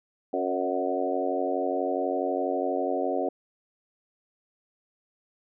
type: harmonic tone with a mistuned harmonic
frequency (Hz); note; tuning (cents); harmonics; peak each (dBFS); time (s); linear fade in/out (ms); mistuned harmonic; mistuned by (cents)
92.1; F#2; -7; 3 / 4 / 5 / 6 / 7 / 8; -32 / -32 / -32 / -32 / -32 / -32; 0.33-3.29; 5; 6; +23
effects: none